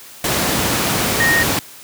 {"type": "tone in noise", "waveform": "sine", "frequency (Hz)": 1858, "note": "A#6", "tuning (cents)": -6, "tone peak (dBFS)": -13, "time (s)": [1.2, 1.43], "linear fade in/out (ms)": 2, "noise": "pink", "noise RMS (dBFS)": -17, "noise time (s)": [0.24, 1.59], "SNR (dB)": 1, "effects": ["white hiss -39 dBFS RMS until 1.83 s", "high-pass 100 Hz 12 dB/octave"]}